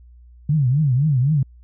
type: tone with vibrato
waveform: sine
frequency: 138.59 Hz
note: C#3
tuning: in tune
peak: -14 dBFS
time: 0.49-1.43 s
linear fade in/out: 5 ms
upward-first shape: triangle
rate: 3.9 Hz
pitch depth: 260 cents each way
effects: added 60 Hz sine -43 dBFS peak until 1.63 s